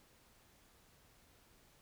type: silence
effects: pink hiss -67 dBFS RMS until 1.81 s